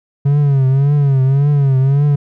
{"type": "tone with vibrato", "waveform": "triangle", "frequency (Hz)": 138.59, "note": "C#3", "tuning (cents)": 0, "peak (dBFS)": -7, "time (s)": [0.25, 2.16], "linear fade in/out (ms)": 10, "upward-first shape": "triangle", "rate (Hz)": 1.8, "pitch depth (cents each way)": 110, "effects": []}